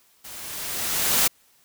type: noise with level ramp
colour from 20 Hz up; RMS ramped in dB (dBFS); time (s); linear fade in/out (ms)
white; -40 to -18; 0.24-1.28; 10
effects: white hiss -60 dBFS RMS until 1.64 s